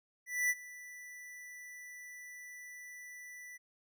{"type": "tone with ADSR envelope", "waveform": "square", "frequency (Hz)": 1975.5, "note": "B6", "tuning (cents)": 0, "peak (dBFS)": -28, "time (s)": [0.26, 3.58], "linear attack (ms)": 240, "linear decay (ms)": 40, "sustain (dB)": -20, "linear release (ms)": 21, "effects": []}